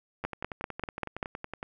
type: two click trains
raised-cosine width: 0.5 ms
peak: -15 / -21 dBFS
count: 6 / 16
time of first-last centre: 0.25-1.228 / 0.24-1.629 s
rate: 5.11 / 10.8 Hz
effects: none